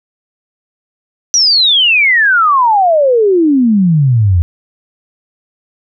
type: exponential sweep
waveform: sine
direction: down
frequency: 5920 to 82.1 Hz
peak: -6 dBFS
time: 1.34-4.42 s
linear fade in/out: 0 ms
effects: none